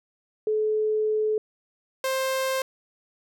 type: tone pair in turn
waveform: sine / sawtooth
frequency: 430.4 / 527.2 Hz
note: A4 / C5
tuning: -38 / +13 cents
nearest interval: major third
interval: 351 cents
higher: second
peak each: -21 / -20 dBFS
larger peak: second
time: 0.47-1.38 / 2.04-2.62 s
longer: first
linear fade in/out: 2 ms
effects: none